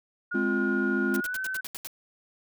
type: tone with pitch glide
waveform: sine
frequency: 1433 to 1527 Hz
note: F6 to G6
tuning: +44 to -46 cents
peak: -29 dBFS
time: 0.31-1.61 s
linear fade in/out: 10 ms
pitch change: +110 cents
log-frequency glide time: 1.19-1.39 s
type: chord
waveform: triangle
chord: F minor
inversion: first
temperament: equal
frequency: 207.7 / 261.6 / 349.2 Hz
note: Ab3 / C4 / F4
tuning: 0 / 0 / 0 cents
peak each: -27 dBFS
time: 0.34-1.21 s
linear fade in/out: 10 ms
type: noise bursts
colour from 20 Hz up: white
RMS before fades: -37 dBFS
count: 8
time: 1.14-1.871 s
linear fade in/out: 0 ms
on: 24 ms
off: 77 ms
effects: none